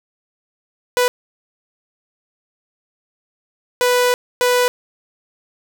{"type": "tone bursts at uneven times", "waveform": "sawtooth", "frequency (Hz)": 493.8, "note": "B4", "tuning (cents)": 0, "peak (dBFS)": -9, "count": 3, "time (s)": [[0.97, 1.08], [3.81, 4.14], [4.41, 4.68]], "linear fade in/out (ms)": 0, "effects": []}